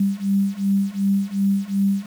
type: beating tone pair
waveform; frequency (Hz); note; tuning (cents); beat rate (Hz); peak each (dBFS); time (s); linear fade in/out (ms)
sine; 196 / 198.7; G3 / G3; 0 / +24; 2.7; -21 / -20; 0-2.06; 5
effects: 7-bit